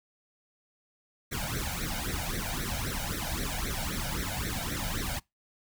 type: noise with flanger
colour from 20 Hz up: pink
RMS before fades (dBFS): -33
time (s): 1.31-5.2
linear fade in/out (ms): 20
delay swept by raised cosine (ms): 0.5 to 1.36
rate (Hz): 3.8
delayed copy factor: +1
effects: noise-tail reverb RT60 0.2 s tail -25 dB re dry